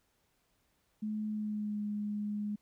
sine tone with pitch glide, 213.7 to 208.1 Hz, G#3 to G#3, +50 to +4 cents, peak -33 dBFS, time 1.02-2.56 s, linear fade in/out 10 ms, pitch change -46 cents, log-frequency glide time 1.28-1.82 s, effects pink hiss -75 dBFS RMS until 2.61 s

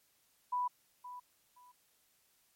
sine tone with echo, 989 Hz, B5, 2 cents sharp, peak -31 dBFS, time 0.52-0.68 s, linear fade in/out 10 ms, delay 520 ms, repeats 2, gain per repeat -13 dB, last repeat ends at 1.72 s, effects white hiss -72 dBFS RMS until 2.55 s + MP3 64 kbps

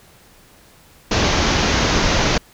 pink low-pass noise, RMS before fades -17 dBFS, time 1.11-2.38 s, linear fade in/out 5 ms, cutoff 6600 Hz, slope 96 dB/octave, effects pink hiss -49 dBFS RMS until 2.53 s

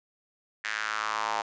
square tone with high-pass filter sweep, 54 Hz, A1, 32 cents flat, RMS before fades -31 dBFS, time 0.64-1.42 s, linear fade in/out 5 ms, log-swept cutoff 1800 to 830 Hz, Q 3.3, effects resampled to 16000 Hz

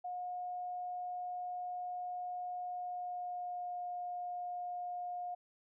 sine tone with pitch glide, 720 to 713.4 Hz, F#5 to F5, -47 to +37 cents, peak -38 dBFS, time 0.04-5.35 s, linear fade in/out 10 ms, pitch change -16 cents, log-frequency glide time 2.63-3.82 s, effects none

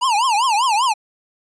square tone with vibrato, 932.3 Hz, A#5, in tune, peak -15 dBFS, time 0.01-0.94 s, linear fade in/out 20 ms, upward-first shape triangle, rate 5.1 Hz, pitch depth 280 cents each way, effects resampled to 22050 Hz

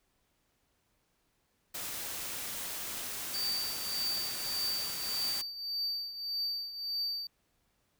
white noise, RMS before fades -39 dBFS, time 1.74-5.42 s, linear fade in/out 10 ms
triangle tone with tremolo, 4618 Hz, D8, 30 cents flat, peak -29 dBFS, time 3.34-7.27 s, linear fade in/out 2 ms, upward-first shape triangle, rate 1.7 Hz, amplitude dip 75%
effects pink hiss -75 dBFS RMS until 7.99 s

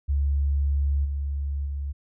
sine tone with level steps, 70.5 Hz, C#2, 30 cents sharp, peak -20 / -25 / -27 dBFS, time 0.08-1.93 s, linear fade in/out 20 ms, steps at 1.04 / 1.65 s, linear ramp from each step 20 ms, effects none

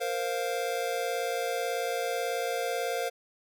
square chord, Bb suspended second, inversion none, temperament just, 466.2 / 524.4 / 699.2 Hz, Bb4 / C5 / F5, 0 / +4 / +2 cents, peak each -34 / -34 / -34 dBFS, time 0-3.1 s, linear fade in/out 20 ms, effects none

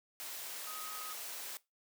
sine tone in noise, 1258 Hz, D#6, 19 cents sharp, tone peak -46 dBFS, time 0.67-1.13 s, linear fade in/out 0 ms, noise white, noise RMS -44 dBFS, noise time 0.2-1.57 s, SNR -5 dB, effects noise-tail reverb RT60 0.2 s tail -19 dB re dry + high-pass 400 Hz 12 dB/octave

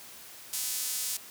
sawtooth tone with high-pass filter, 253.5 Hz, B3, 45 cents sharp, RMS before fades -33 dBFS, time 0.53-1.17 s, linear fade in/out 5 ms, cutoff 7100 Hz, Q 0.78, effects white hiss -48 dBFS RMS until 1.3 s + high-pass 80 Hz 12 dB/octave

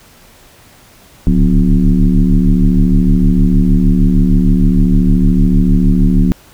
sine tone with frequency modulation, 107.6 Hz, A2, 38 cents flat, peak -6 dBFS, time 1.27-6.32 s, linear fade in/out 0 ms, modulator 73.9 Hz, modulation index 2, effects pink hiss -43 dBFS RMS until 6.53 s

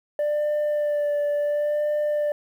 sine tone with vibrato, 590 Hz, D5, 8 cents sharp, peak -18 dBFS, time 0.19-2.32 s, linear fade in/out 2 ms, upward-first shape sine, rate 0.71 Hz, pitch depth 20 cents each way, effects tanh soft clip ceiling -20 dBFS + 9-bit

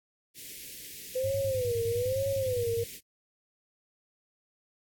white band-stop noise, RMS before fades -44 dBFS, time 0.34-3.01 s, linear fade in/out 50 ms, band 500 to 1900 Hz, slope 48 dB/octave
sine tone with vibrato, 504 Hz, B4, 35 cents sharp, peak -27 dBFS, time 1.15-2.84 s, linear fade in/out 10 ms, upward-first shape sine, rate 1.1 Hz, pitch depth 150 cents each way
sine tone bursts, 101.5 Hz, G#2, 39 cents flat, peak -34 dBFS, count 16, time 1.24-2.839 s, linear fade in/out 0 ms, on 69 ms, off 33 ms
effects AAC 64 kbps

